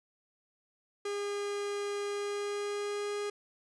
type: tone with pitch glide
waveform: 45% pulse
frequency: 406.9 to 411.4 Hz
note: G#4 to G#4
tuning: -35 to -16 cents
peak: -33 dBFS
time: 1.05-3.3 s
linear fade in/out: 5 ms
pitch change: +19 cents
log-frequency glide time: 2.04-3.19 s
effects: resampled to 22050 Hz